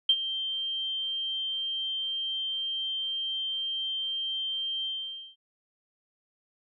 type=tone with ADSR envelope; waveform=sine; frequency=3149 Hz; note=G7; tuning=7 cents sharp; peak=-16 dBFS; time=0.09-5.36 s; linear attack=5 ms; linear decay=56 ms; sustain=-13 dB; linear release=520 ms; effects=none